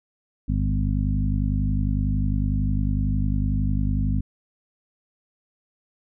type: harmonic tone with a mistuned harmonic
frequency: 51 Hz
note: G#1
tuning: 31 cents flat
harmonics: 1 / 2 / 3 / 4 / 5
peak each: -23 / -26 / -28 / -29 / -30 dBFS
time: 0.48-4.21 s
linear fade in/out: 10 ms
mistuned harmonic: 1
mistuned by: +70 cents
effects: none